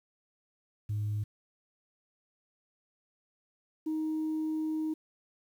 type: tone pair in turn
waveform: sine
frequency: 105 / 313.1 Hz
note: G#2 / D#4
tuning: +19 / +11 cents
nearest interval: octave + perfect fifth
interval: 1892 cents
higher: second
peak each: -28 dBFS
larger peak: neither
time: 0.89-1.24 / 3.86-4.94 s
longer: second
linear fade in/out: 10 ms
effects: tanh soft clip ceiling -27 dBFS + 10-bit